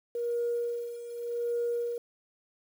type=tone with tremolo; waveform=sine; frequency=474.4 Hz; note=A#4; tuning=30 cents sharp; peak=-26 dBFS; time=0.15-1.98 s; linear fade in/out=2 ms; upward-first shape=sine; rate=0.85 Hz; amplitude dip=75%; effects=tanh soft clip ceiling -22 dBFS + 9-bit